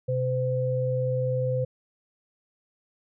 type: tone pair together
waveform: sine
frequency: 127.8 / 511.2 Hz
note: C3 / C5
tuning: -40 / -40 cents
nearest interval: 2 octaves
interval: 2400 cents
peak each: -26 dBFS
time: 0.08-1.65 s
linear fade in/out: 10 ms
effects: none